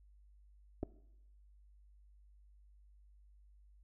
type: clicks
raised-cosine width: 2 ms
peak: -26 dBFS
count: 2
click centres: 0.83 / 0.833 s
effects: noise-tail reverb RT60 0.8 s tail -18 dB re dry + added 50 Hz sine -60 dBFS peak until 3.83 s